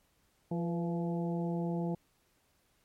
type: harmonic tone with a mistuned harmonic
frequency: 171.2 Hz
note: F3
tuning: 34 cents flat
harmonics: 1 / 2 / 3 / 4 / 5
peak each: -32 / -38 / -42 / -44 / -46 dBFS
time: 0.51-1.95 s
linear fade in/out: 5 ms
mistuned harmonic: 3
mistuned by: -48 cents
effects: pink hiss -72 dBFS RMS until 2.84 s + MP3 64 kbps